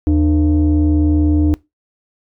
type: tone pair together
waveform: sine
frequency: 79.54 / 300.6 Hz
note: D#2 / D4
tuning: +39 / +40 cents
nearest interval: octave + major seventh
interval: 2301 cents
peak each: -11 dBFS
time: 0.07-1.54 s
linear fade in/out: 0 ms
effects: noise-tail reverb RT60 0.2 s tail -23 dB re dry + tanh soft clip ceiling -7 dBFS